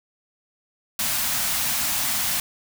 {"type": "band-stop noise", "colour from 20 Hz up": "white", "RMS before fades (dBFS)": -24, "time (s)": [0.99, 2.4], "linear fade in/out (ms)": 2, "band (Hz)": [300, 600], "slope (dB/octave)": 48, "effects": []}